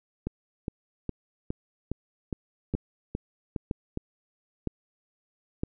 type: two click trains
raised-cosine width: 3 ms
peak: -17 / -15 dBFS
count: 10 / 4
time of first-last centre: 0.27-3.974 / 2.75-5.635 s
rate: 2.43 / 1.04 Hz
effects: none